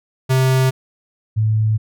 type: tone pair in turn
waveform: square / sine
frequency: 130.81 / 108.86 Hz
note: C3 / A2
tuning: 0 / -18 cents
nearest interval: minor third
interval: 318 cents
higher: first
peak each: -13 dBFS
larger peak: neither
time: 0.29-0.71 / 1.36-1.78 s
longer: neither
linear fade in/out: 20 ms
effects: none